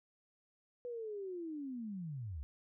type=linear sweep; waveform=sine; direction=down; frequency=493.9 to 62.9 Hz; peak=-40 dBFS; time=0.85-2.43 s; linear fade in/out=0 ms; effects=none